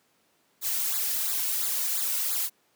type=noise with flanger; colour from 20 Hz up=blue; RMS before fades=-28 dBFS; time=0.61-2.5 s; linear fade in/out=50 ms; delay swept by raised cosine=0.34 to 2.54 ms; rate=2.9 Hz; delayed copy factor=-0.95; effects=pink hiss -67 dBFS RMS until 2.75 s + high-pass 200 Hz 12 dB/octave